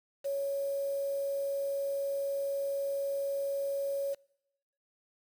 sine tone with quantisation, 556 Hz, C#5, 5 cents sharp, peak -30 dBFS, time 0.24-4.15 s, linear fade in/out 20 ms, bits 8, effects noise-tail reverb RT60 0.9 s tail -25 dB re dry

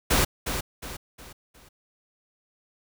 pink noise with echo, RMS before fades -21 dBFS, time 0.1-0.25 s, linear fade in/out 10 ms, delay 360 ms, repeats 4, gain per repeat -8 dB, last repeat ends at 1.69 s, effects none

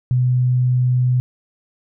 sine tone, 125.6 Hz, B2, 30 cents sharp, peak -13 dBFS, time 0.11-1.2 s, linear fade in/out 0 ms, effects none

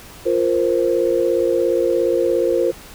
sine chord, F suspended fourth, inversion none, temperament equal, 349.2 / 466.2 / 523.3 Hz, F4 / Bb4 / C5, 0 / 0 / 0 cents, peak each -19 dBFS, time 0.25-2.72 s, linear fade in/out 20 ms, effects pink hiss -40 dBFS RMS until 2.94 s

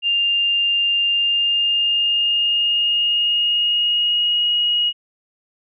sine tone with pitch glide, 2800 to 2889 Hz, F7 to F#7, +4 to -42 cents, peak -15 dBFS, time 0.02-4.93 s, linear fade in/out 50 ms, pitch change +54 cents, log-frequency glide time 1.1-4.51 s, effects none

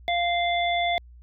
harmonic tone, 695 Hz, F5, 9 cents flat, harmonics 1 / 3 / 5, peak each -23 / -28 / -30 dBFS, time 0.08-0.98 s, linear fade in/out 0 ms, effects added 60 Hz sine -45 dBFS peak until 1.22 s

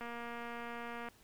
click train, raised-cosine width 0.5 ms, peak -30 dBFS, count 255, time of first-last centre 0.01-1.086 s, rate 236 Hz, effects pink hiss -64 dBFS RMS until 1.23 s

